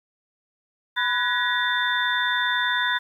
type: tone cluster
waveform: sine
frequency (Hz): 995 / 1481 / 1683 / 1911 / 3561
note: B5 / F#6 / G#6 / A#6 / A7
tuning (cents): +13 / +1 / +23 / +43 / +20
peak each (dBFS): -27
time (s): 0.96-2.99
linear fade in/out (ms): 20
effects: 9-bit